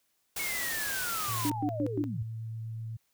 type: noise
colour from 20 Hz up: white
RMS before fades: -35 dBFS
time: 0.36-1.5 s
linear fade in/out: 5 ms
type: linear sweep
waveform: sine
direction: down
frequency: 2217 to 82.41 Hz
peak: -34 dBFS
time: 0.39-2.23 s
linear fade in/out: 5 ms
type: tone with vibrato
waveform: sine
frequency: 112.4 Hz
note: A2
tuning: 37 cents sharp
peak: -35 dBFS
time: 1.28-2.97 s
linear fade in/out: 10 ms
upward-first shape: sine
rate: 8 Hz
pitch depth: 8 cents each way
type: tone bursts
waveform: sine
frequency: 294.5 Hz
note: D4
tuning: 5 cents sharp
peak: -27 dBFS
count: 4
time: 1.45-2.04 s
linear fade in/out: 0 ms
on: 65 ms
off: 110 ms
effects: white hiss -74 dBFS RMS until 3.13 s